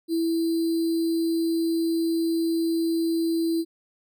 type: tone with sample-and-hold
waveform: sine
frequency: 330 Hz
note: E4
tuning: 2 cents sharp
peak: -21 dBFS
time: 0.08-3.65 s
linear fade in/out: 50 ms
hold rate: 4410 Hz
effects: none